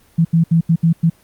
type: tone bursts at uneven times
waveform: sine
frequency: 165.5 Hz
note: E3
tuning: 7 cents sharp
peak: -9 dBFS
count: 6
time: 0.18-0.25 / 0.33-0.44 / 0.51-0.61 / 0.69-0.76 / 0.83-0.93 / 1.03-1.1 s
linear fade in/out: 10 ms
effects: pink hiss -52 dBFS RMS until 1.23 s + Opus 24 kbps